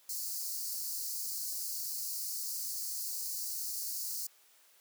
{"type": "high-pass noise", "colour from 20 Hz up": "white", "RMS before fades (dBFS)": -38, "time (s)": [0.09, 4.27], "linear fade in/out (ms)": 5, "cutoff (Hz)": 4300, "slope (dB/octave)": 96, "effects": ["white hiss -64 dBFS RMS until 4.8 s", "high-pass 400 Hz 12 dB/octave"]}